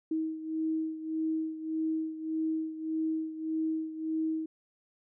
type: beating tone pair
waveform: sine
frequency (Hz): 317.5 / 319.2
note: D#4 / D#4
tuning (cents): +35 / +44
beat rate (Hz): 1.7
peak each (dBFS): -31 / -36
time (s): 0.11-4.46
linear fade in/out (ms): 5
effects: none